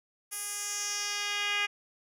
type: tone with band-pass filter sweep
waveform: 10% pulse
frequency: 410 Hz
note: G#4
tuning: 22 cents flat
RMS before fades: -33 dBFS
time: 0.31-1.67 s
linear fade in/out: 20 ms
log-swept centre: 11000 to 2600 Hz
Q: 2
effects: none